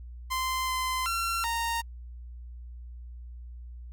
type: tone with pitch steps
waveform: sawtooth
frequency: 1038 / 1031 / 1363 / 926 Hz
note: C6 / C6 / F6 / A#5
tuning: -14 / -26 / -43 / -12 cents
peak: -24 dBFS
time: 0.3-1.82 s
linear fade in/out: 20 ms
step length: 380 ms
effects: added 60 Hz sine -40 dBFS peak until 3.92 s + Opus 48 kbps